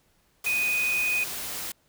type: tone in noise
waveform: sine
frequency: 2489 Hz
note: D#7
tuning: in tune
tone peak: -23 dBFS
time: 0.46-1.24 s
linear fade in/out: 5 ms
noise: white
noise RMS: -34 dBFS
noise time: 0.44-1.72 s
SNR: +8 dB
effects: pink hiss -66 dBFS RMS until 1.88 s